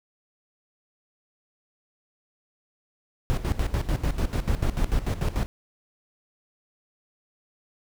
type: noise with tremolo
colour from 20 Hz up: brown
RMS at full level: -23 dBFS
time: 3.3-5.46 s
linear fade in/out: 0 ms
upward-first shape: square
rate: 6.8 Hz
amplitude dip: 75%
effects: none